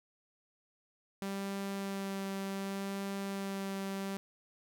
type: tone with vibrato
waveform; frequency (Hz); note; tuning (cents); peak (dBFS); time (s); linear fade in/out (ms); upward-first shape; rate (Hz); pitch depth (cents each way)
sawtooth; 196; G3; 0; -32; 1.22-4.17; 0; sine; 0.67; 10
effects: none